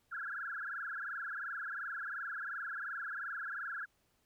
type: tone with frequency modulation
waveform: sine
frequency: 1519 Hz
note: F#6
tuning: 45 cents sharp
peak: -38 dBFS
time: 0.11-3.86 s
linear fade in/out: 20 ms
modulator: 22.8 Hz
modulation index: 7.7
effects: pink hiss -75 dBFS RMS until 4.25 s